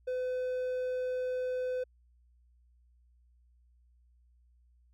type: tone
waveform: triangle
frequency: 506 Hz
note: B4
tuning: 42 cents sharp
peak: -29 dBFS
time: 0.07-1.84 s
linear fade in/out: 10 ms
effects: added 60 Hz sine -62 dBFS peak until 4.93 s